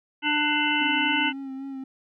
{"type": "harmonic tone", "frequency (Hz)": 297.8, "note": "D4", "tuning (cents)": 24, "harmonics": [1, 3, 5, 7, 9, 10], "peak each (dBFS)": [-28, -28, -28, -28, -28, -28], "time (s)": [0.22, 1.33], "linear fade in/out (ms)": 50}
{"type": "tone with vibrato", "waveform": "triangle", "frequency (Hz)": 269.4, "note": "C#4", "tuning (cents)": -49, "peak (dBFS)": -30, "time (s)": [0.81, 1.84], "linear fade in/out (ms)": 5, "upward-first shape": "sine", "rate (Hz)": 3.8, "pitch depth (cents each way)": 31}
{"effects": []}